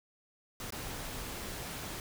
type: noise with dropouts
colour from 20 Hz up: pink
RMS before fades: -41 dBFS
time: 0.6-2 s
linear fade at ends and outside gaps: 1 ms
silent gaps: 0.705-0.723 s
effects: none